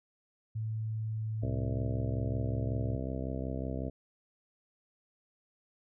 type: tone with pitch glide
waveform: sine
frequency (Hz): 110 to 108.49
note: A2 to A2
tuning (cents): 0 to -24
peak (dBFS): -32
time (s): 0.55-2.96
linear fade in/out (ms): 10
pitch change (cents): -24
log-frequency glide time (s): 0.77-2.47
type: harmonic tone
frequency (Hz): 65.41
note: C2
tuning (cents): 0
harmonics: 1 / 2 / 3 / 4 / 5 / 6 / 7 / 8 / 9 / 10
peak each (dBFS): -38 / -39 / -43 / -40 / -46 / -48 / -45 / -49 / -46 / -46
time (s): 1.42-3.9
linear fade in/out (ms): 10
effects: none